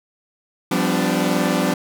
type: chord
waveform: sawtooth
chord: G dominant seventh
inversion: third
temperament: equal with one note detuned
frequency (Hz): 174.61 / 196 / 252.4 / 293.7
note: F3 / G3 / B3 / D4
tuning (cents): 0 / 0 / +38 / 0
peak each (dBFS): -19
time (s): 0.71-1.74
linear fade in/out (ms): 5
effects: none